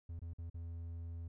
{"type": "tone with dropouts", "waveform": "triangle", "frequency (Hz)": 84, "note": "E2", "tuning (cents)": 33, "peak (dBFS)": -40, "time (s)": [0.09, 1.28], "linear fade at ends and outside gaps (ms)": 5, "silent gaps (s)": [[0.194, 0.217], [0.335, 0.384], [0.499, 0.543]], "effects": []}